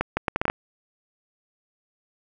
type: accelerating click train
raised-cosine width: 0.5 ms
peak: -7 dBFS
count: 8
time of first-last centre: 0.01-0.499 s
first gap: 160 ms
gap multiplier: 0.7
effects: none